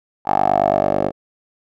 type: tone with band-pass filter sweep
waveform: 10% pulse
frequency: 49.1 Hz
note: G1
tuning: 4 cents sharp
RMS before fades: -17 dBFS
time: 0.25-1.12 s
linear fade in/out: 50 ms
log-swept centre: 850 to 510 Hz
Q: 5.7
effects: none